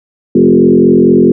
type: tone with frequency modulation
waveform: sine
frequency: 301.6 Hz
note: D4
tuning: 46 cents sharp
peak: -3 dBFS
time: 0.35-1.32 s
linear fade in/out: 5 ms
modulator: 44.4 Hz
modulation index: 2.6
effects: none